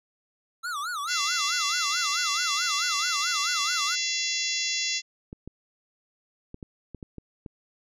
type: tone with vibrato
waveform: square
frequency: 1290 Hz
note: E6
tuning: 38 cents flat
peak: -30 dBFS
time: 0.63-3.96 s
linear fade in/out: 20 ms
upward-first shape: sine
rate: 4.6 Hz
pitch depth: 230 cents each way
type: harmonic tone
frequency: 681 Hz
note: F5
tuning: 44 cents flat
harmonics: 3 / 4 / 5 / 6 / 7 / 8 / 9 / 10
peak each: -34 / -34 / -34 / -34 / -34 / -34 / -34 / -34 dBFS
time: 1.07-5.02 s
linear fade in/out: 50 ms
type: clicks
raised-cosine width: 3 ms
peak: -26 dBFS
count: 8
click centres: 5.329 / 5.476 / 6.544 / 6.628 / 6.947 / 7.028 / 7.183 / 7.462 s
effects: low-pass 12000 Hz 12 dB/octave